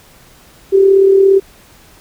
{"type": "tone with amplitude modulation", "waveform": "sine", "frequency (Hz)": 389.3, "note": "G4", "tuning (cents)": -12, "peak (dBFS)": -3, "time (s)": [0.72, 1.4], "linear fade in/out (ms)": 20, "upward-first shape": "sine", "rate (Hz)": 37.3, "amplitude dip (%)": 45, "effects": ["pink hiss -44 dBFS RMS until 2 s"]}